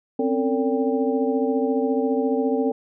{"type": "tone cluster", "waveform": "sine", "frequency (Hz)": [259.1, 273.6, 452.8, 569, 790], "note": ["C4", "C#4", "A4", "C#5", "G5"], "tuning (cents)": [-17, -23, 50, 45, 13], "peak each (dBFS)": [-23, -27, -23, -30, -31], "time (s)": [0.19, 2.72], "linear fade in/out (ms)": 5, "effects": []}